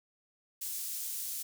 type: high-pass noise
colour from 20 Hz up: pink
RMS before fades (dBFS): -38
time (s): 0.61-1.43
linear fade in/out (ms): 10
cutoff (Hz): 8200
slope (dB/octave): 12
effects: none